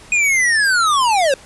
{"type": "linear sweep", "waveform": "square", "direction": "down", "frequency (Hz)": [2489, 514], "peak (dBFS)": -13, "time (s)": [0.12, 1.34], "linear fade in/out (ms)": 2, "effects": ["pink hiss -42 dBFS RMS until 1.45 s", "resampled to 24000 Hz"]}